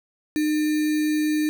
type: tone with sample-and-hold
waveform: sine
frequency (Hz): 305.2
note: D#4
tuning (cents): -33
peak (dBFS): -19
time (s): 0.36-1.49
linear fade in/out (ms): 0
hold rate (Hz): 2100
effects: none